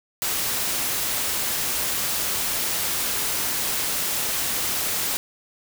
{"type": "noise", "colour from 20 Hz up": "white", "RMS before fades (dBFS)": -25, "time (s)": [0.22, 5.17], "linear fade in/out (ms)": 0, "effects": []}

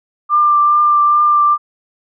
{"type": "tone with vibrato", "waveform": "sine", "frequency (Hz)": 1188, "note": "D6", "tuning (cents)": 20, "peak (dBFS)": -8, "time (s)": [0.29, 1.58], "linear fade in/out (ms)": 50, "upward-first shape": "triangle", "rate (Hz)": 2.4, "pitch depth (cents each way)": 16, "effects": []}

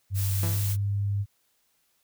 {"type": "tone with pitch glide", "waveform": "sine", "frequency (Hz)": [97.6, 100.69], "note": ["G2", "G2"], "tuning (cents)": [-7, 47], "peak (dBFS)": -24, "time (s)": [0.1, 1.26], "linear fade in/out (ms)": 50, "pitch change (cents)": 54, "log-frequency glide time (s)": [0.42, 0.59]}
{"type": "noise", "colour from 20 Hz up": "blue", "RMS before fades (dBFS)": -34, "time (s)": [0.14, 0.77], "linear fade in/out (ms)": 50}
{"type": "tone with exponential decay", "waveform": "sawtooth", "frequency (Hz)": 167.1, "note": "E3", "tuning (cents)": 24, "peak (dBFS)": -25, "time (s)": [0.43, 0.8], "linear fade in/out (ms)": 0, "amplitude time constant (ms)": 79}
{"effects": ["white hiss -70 dBFS RMS until 2.03 s"]}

